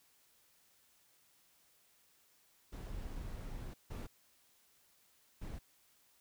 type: noise bursts at uneven times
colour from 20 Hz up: brown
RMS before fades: -44 dBFS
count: 3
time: 2.72-3.74 / 3.9-4.07 / 5.41-5.59 s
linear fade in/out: 10 ms
effects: white hiss -70 dBFS RMS until 6.2 s